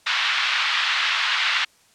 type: band-pass noise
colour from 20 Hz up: white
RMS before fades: -22 dBFS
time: 0.06-1.65 s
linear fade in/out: 10 ms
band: 1100 to 3600 Hz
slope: 24 dB/octave
effects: white hiss -57 dBFS RMS until 1.94 s + low-pass 9000 Hz 12 dB/octave